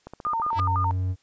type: click train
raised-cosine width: 1 ms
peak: -24 dBFS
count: 9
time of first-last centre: 0.07-0.596 s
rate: 15.2 Hz
type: tone with vibrato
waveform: sine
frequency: 1053 Hz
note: C6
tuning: 11 cents sharp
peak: -23 dBFS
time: 0.25-0.91 s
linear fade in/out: 0 ms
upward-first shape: square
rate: 5.9 Hz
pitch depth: 250 cents each way
type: tone with exponential growth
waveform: 5% pulse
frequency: 330 Hz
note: E4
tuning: 2 cents sharp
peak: -20 dBFS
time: 0.48-0.6 s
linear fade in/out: 2 ms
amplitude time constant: 26 ms
type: tone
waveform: triangle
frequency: 92.5 Hz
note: F#2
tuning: in tune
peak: -21 dBFS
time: 0.55-1.16 s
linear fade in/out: 50 ms
effects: white hiss -65 dBFS RMS until 1.22 s + resampled to 16000 Hz